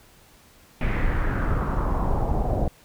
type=noise with low-pass filter sweep; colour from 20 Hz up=brown; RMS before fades=-23 dBFS; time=0.81-2.68 s; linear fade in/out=2 ms; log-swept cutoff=2300 to 630 Hz; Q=3.2; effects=pink hiss -54 dBFS RMS until 2.84 s